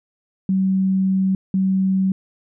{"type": "tone bursts at uneven times", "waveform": "sine", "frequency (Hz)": 190.4, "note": "F#3", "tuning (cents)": 50, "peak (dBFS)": -15, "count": 2, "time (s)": [[0.49, 1.35], [1.54, 2.12]], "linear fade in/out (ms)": 2, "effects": []}